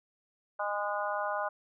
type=harmonic tone with a mistuned harmonic; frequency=204.9 Hz; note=G#3; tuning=23 cents flat; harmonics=3 / 4 / 5 / 6 / 7; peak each=-35 / -36 / -37 / -38 / -38 dBFS; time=0.59-1.49 s; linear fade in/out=10 ms; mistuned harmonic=7; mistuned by=+24 cents; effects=none